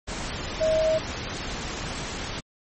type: tone in noise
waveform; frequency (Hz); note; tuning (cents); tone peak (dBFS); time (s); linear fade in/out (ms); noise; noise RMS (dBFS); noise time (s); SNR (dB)
sine; 634; D#5; +32; -19; 0.6-0.99; 20; pink; -32; 0.07-2.41; +10
effects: MP3 32 kbps